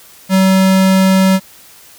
square tone, 190 Hz, F#3, 46 cents sharp, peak -8 dBFS, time 0.29-1.4 s, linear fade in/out 50 ms, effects white hiss -41 dBFS RMS until 1.98 s

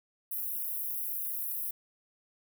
white high-pass noise, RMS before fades -35 dBFS, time 0.31-1.71 s, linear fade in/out 5 ms, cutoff 11000 Hz, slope 48 dB/octave, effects none

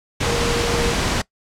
sine tone in noise, 471.6 Hz, A#4, 20 cents sharp, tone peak -22 dBFS, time 0.26-0.93 s, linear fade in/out 10 ms, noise pink, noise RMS -20 dBFS, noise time 0.2-1.22 s, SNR -5 dB, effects noise-tail reverb RT60 0.1 s tail -21 dB re dry + low-pass 7000 Hz 12 dB/octave

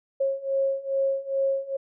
sine beating tone pair, 542 / 544.4 Hz, C#5 / C#5, -39 / -31 cents, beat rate 2.4 Hz, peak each -27 / -25 dBFS, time 0.2-1.77 s, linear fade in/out 10 ms, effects none

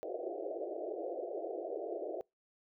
pink band-pass noise, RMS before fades -40 dBFS, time 0.03-2.21 s, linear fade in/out 0 ms, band 330 to 710 Hz, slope 96 dB/octave, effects noise-tail reverb RT60 0.2 s tail -26 dB re dry

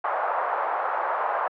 pink band-pass noise, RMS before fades -26 dBFS, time 0.04-1.48 s, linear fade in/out 5 ms, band 620 to 1300 Hz, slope 24 dB/octave, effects high-pass 400 Hz 12 dB/octave

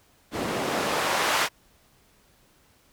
white noise with band-pass filter sweep, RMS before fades -26 dBFS, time 0.31-1.49 s, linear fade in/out 50 ms, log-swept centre 230 to 1200 Hz, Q 0.75, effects pink hiss -61 dBFS RMS until 2.92 s

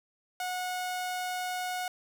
sawtooth tone, 730 Hz, F#5, 24 cents flat, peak -28 dBFS, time 0.4-1.88 s, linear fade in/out 2 ms, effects none

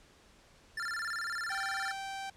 square tone with vibrato, 1568 Hz, G6, in tune, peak -35 dBFS, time 0.77-1.92 s, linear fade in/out 5 ms, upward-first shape square, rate 18 Hz, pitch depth 210 cents each way
sawtooth tone, 780 Hz, G5, 9 cents flat, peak -34 dBFS, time 1.5-2.3 s, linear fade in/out 5 ms
effects pink hiss -61 dBFS RMS until 2.36 s + low-pass 8000 Hz 12 dB/octave

